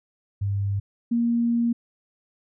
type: tone pair in turn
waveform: sine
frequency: 99.9 / 234.9 Hz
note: G2 / A#3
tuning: +33 / +13 cents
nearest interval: octave + minor third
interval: 1480 cents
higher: second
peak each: -22 / -19 dBFS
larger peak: second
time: 0.41-0.8 / 1.11-1.73 s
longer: second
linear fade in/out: 10 ms
effects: none